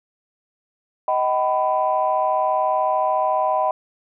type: tone cluster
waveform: sine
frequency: 628 / 762 / 997 Hz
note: D#5 / G5 / B5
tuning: +16 / -49 / +16 cents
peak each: -21 dBFS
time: 1.08-3.71 s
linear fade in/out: 2 ms
effects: tanh soft clip ceiling -8 dBFS